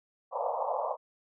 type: band-pass noise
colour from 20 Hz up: pink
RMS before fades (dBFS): -32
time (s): 0.31-0.97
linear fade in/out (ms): 50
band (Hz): 490 to 1100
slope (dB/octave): 96
effects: none